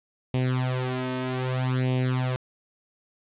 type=tone with flanger; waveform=sawtooth; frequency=128 Hz; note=C3; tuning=38 cents flat; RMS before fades=-26 dBFS; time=0.34-2.36 s; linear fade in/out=0 ms; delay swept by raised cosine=0.34 to 3.24 ms; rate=0.63 Hz; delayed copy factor=+0.9; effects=resampled to 8000 Hz + 8-bit

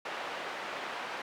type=band-pass noise; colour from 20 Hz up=pink; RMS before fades=-39 dBFS; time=0.05-1.22 s; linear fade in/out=5 ms; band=590 to 2500 Hz; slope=12 dB/octave; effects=none

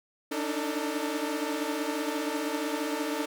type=tone cluster; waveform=sawtooth; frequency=286.8 / 297.5 / 312.7 / 448.6 Hz; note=D4 / D4 / D#4 / A4; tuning=-41 / +22 / +9 / +34 cents; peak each=-31 dBFS; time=0.31-3.26 s; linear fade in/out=10 ms; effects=none

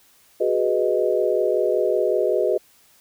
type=chord; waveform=sine; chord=G# minor seventh; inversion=third; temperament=equal; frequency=370 / 415.3 / 493.9 / 622.3 Hz; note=F#4 / G#4 / B4 / D#5; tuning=0 / 0 / 0 / 0 cents; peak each=-23 dBFS; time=0.4-2.58 s; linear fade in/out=10 ms; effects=white hiss -56 dBFS RMS until 3 s

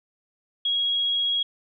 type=tone; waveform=sine; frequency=3305 Hz; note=G#7; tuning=9 cents flat; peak=-21 dBFS; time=0.65-1.43 s; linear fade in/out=5 ms; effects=none

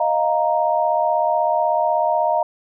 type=chord; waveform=sine; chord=Eb suspended second; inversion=none; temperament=equal; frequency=622.3 / 698.5 / 932.3 Hz; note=Eb5 / F5 / Bb5; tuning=0 / 0 / 0 cents; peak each=-20 dBFS; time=0-2.43 s; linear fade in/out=5 ms; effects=none

